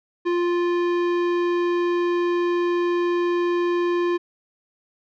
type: tone with tanh clipping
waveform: sine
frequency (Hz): 349.2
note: F4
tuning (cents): 0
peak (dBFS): -21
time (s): 0.25-4.18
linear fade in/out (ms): 20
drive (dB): 16
effects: none